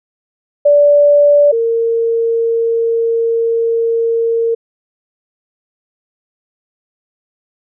sine tone pair in turn, 581 / 459.4 Hz, D5 / A#4, -19 / -25 cents, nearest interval major third, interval 406 cents, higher first, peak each -5 / -11 dBFS, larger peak first, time 0.65-1.52 / 1.52-4.55 s, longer second, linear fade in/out 10 ms, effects none

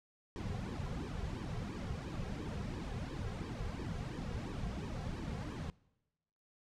brown noise with flanger, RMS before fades -41 dBFS, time 0.36-5.7 s, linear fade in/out 0 ms, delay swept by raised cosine 1.4 to 3.4 ms, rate 2.9 Hz, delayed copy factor -0.95, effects noise-tail reverb RT60 1.0 s tail -23 dB re dry + low-pass 7000 Hz 12 dB/octave

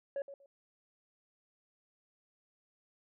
sine tone with echo, 557 Hz, C#5, 8 cents sharp, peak -31 dBFS, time 0.16-0.22 s, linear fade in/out 2 ms, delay 120 ms, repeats 2, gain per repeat -14 dB, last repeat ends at 0.46 s, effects tanh soft clip ceiling -33 dBFS

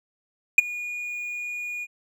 triangle tone with ADSR envelope, 2443 Hz, D#7, 32 cents flat, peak -5 dBFS, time 0.58-1.87 s, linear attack 4 ms, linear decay 18 ms, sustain -23 dB, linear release 41 ms, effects none

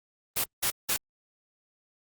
white noise bursts, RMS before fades -27 dBFS, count 3, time 0.36-0.969 s, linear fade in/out 10 ms, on 83 ms, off 180 ms, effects Opus 24 kbps

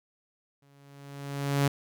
sawtooth tone with exponential growth, 140.6 Hz, C#3, 25 cents sharp, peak -17 dBFS, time 0.62-1.68 s, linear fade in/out 5 ms, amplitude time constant 230 ms, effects none

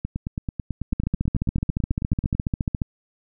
two click trains, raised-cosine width 5 ms, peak -14 / -10 dBFS, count 22 / 28, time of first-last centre 0.05-2.35 / 0.93-2.818 s, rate 9.13 / 14.3 Hz, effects none

